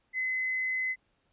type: tone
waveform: sine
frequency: 2036 Hz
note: C7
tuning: 48 cents flat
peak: -28 dBFS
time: 0.13-0.96 s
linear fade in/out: 50 ms
effects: pink hiss -73 dBFS RMS until 1.32 s + resampled to 8000 Hz